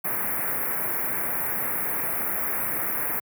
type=band-stop noise; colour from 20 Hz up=white; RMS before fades=-27 dBFS; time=0.04-3.2 s; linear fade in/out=10 ms; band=2200 to 11000 Hz; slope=48 dB/octave; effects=high-pass 100 Hz 12 dB/octave